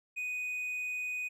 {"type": "tone", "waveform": "triangle", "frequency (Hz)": 2489, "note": "D#7", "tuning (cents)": 0, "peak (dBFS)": -32, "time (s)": [0.16, 1.29], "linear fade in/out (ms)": 20, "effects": []}